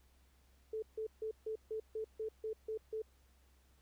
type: tone bursts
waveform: sine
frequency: 437.8 Hz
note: A4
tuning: 9 cents flat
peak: -37 dBFS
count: 10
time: 0.73-3.02 s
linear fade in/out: 5 ms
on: 94 ms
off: 150 ms
effects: added 65 Hz sine -66 dBFS peak until 3.81 s + pink hiss -73 dBFS RMS until 3.81 s